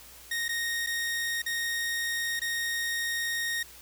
sawtooth tone with dropouts, 1861 Hz, A#6, 3 cents flat, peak -25 dBFS, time 0.31-3.63 s, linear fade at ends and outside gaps 5 ms, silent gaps 0.482-0.49 / 0.864-0.87 / 1.42-1.461 / 2.395-2.416 s, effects added 60 Hz sine -58 dBFS peak until 3.81 s + white hiss -50 dBFS RMS until 3.81 s

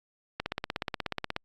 click train, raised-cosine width 0.3 ms, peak -14 dBFS, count 17, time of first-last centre 0.4-1.364 s, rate 16.6 Hz, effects Opus 48 kbps

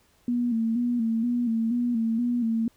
sine tone with vibrato, 233.8 Hz, A#3, 5 cents sharp, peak -22 dBFS, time 0.28-2.68 s, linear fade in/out 2 ms, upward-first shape square, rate 2.1 Hz, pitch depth 59 cents each way, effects pink hiss -63 dBFS RMS until 2.76 s

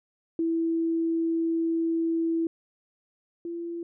sine tone pair in turn, 329.6 / 339.7 Hz, E4 / F4, 0 / -48 cents, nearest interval minor second, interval 52 cents, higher second, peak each -23 / -31 dBFS, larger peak first, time 0.39-2.47 / 3.45-3.83 s, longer first, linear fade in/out 2 ms, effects none

